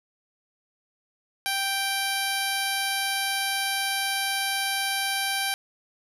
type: tone with low-pass filter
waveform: 10% pulse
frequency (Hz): 784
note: G5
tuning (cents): 0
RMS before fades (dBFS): -27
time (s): 1.46-5.54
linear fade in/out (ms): 0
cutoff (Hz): 11000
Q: 2
effects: none